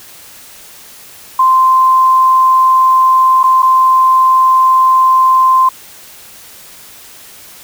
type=tone with dropouts; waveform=sine; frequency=1041 Hz; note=C6; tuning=9 cents flat; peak=-5 dBFS; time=1.39-5.69 s; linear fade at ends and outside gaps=5 ms; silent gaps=3.432-3.439 / 3.622-3.628 s; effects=white hiss -36 dBFS RMS until 7.63 s